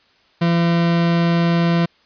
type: tone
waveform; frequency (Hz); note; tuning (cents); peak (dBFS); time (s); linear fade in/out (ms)
40% pulse; 169.7; F3; -49; -13; 0.41-1.86; 10
effects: white hiss -56 dBFS RMS until 2.05 s + resampled to 11025 Hz